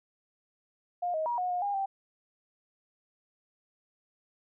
sine tone with pitch steps, 709 / 630 / 955 / 726 / 716 / 809 / 781 Hz, F5 / D#5 / A#5 / F#5 / F5 / G#5 / G5, +26 / +21 / +42 / -33 / +43 / -46 / -7 cents, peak -28 dBFS, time 1.02-1.86 s, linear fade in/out 10 ms, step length 120 ms, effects none

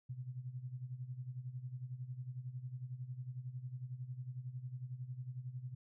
sine tone with tremolo, 126.3 Hz, B2, 39 cents sharp, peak -39 dBFS, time 0.09-5.75 s, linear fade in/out 10 ms, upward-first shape sine, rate 11 Hz, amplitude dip 75%, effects none

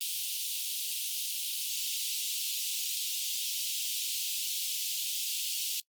pink high-pass noise, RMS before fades -34 dBFS, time 0.01-5.8 s, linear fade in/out 0 ms, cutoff 2800 Hz, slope 48 dB/octave, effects noise-tail reverb RT60 0.1 s tail -24 dB re dry + Opus 24 kbps

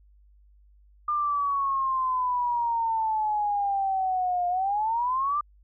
sine exponential two-way sweep, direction down then up, 1205 to 705 to 1205 Hz, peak -23 dBFS, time 1.08-5.41 s, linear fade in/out 5 ms, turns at 4.48 s, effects added 50 Hz sine -54 dBFS peak until 5.63 s

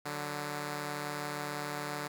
5% pulse tone pair together, 147.1 / 185.33 Hz, D3 / F#3, +3 / +3 cents, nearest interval major third, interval 400 cents, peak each -25 / -32 dBFS, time 0.05-2.08 s, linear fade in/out 10 ms, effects none

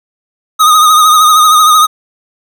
square tone with vibrato, 1244.5 Hz, D#6, in tune, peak -4 dBFS, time 0.59-1.87 s, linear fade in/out 20 ms, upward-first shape sine, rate 13 Hz, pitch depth 46 cents each way, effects none

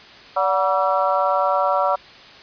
harmonic tone with a mistuned harmonic, 192.1 Hz, G3, 35 cents flat, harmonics 3 / 4 / 5 / 6 / 7, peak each -21 / -22 / -23 / -24 / -24 dBFS, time 0.36-1.96 s, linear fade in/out 10 ms, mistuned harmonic 4, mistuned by -67 cents, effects white hiss -43 dBFS RMS until 2.42 s + resampled to 11025 Hz

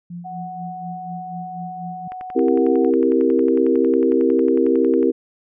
sine tone with tremolo, 173.8 Hz, F3, 8 cents flat, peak -28 dBFS, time 0.1-2.08 s, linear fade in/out 5 ms, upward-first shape sine, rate 4.1 Hz, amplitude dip 75%
sine tone, 740 Hz, F#5, in tune, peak -29 dBFS, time 0.24-2.91 s, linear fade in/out 20 ms
click train, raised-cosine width 0.5 ms, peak -22 dBFS, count 33, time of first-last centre 2.12-5.029 s, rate 11 Hz
sine chord, C dominant seventh, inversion none, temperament equal, 261.6 / 329.6 / 392 / 466.2 Hz, C4 / E4 / G4 / Bb4, 0 / 0 / 0 / 0 cents, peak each -19 dBFS, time 2.35-5.12 s, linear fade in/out 20 ms
effects none

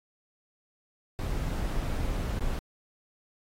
brown noise with dropouts, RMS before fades -30 dBFS, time 1.19-2.59 s, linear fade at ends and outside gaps 0 ms, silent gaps 2.388-2.408 s, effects AAC 48 kbps

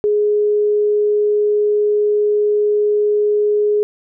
sine tone, 417.6 Hz, G#4, 10 cents sharp, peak -12 dBFS, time 0.04-3.83 s, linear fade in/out 0 ms, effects none

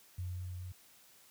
sine tone with level ramp, 90.4 Hz, F#2, 40 cents flat, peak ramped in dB -35 to -41 dBFS, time 0.18-0.72 s, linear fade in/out 5 ms, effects white hiss -62 dBFS RMS until 1.3 s + high-pass 60 Hz 12 dB/octave

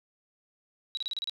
sine tone bursts, 3880 Hz, B7, 31 cents flat, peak -30 dBFS, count 7, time 0.95-1.296 s, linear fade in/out 0 ms, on 22 ms, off 32 ms, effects none

